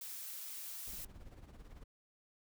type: noise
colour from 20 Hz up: blue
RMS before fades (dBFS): -46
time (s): 0.01-1.05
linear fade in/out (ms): 5
type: noise with tremolo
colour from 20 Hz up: brown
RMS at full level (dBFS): -50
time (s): 0.87-1.84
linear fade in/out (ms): 10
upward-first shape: sine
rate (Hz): 18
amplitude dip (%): 65
effects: none